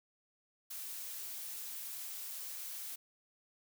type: noise with high-pass filter sweep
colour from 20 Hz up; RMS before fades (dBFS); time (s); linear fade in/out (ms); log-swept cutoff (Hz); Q
blue; -44; 0.7-2.96; 10; 210 to 470; 0.91
effects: none